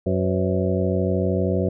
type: harmonic tone with a mistuned harmonic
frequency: 93 Hz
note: F#2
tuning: 9 cents sharp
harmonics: 1 / 2 / 3 / 4 / 5 / 6 / 7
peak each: -24 / -24 / -30 / -26 / -27 / -29 / -31 dBFS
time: 0.06-1.69 s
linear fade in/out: 5 ms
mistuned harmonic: 5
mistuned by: +120 cents
effects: none